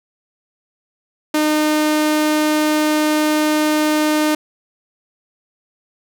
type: tone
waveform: sawtooth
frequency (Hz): 305.1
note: D#4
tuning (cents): -34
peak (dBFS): -10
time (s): 1.34-4.35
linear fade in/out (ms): 5
effects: none